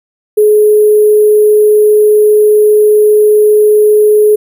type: tone with sample-and-hold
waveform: sine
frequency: 422.5 Hz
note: G#4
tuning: 30 cents sharp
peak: -3 dBFS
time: 0.37-4.36 s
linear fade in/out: 10 ms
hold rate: 11025 Hz
effects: none